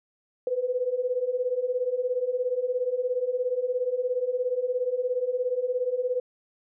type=beating tone pair; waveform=sine; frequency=488.3 / 505.3 Hz; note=B4 / B4; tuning=-20 / +40 cents; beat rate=17 Hz; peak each=-29 / -26 dBFS; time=0.47-6.2 s; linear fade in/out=2 ms; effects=none